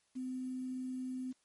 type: tone with quantisation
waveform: sine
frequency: 256.3 Hz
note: C4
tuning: 36 cents flat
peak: -37 dBFS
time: 0.15-1.33 s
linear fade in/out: 20 ms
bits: 10
effects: white hiss -75 dBFS RMS until 1.44 s + MP3 48 kbps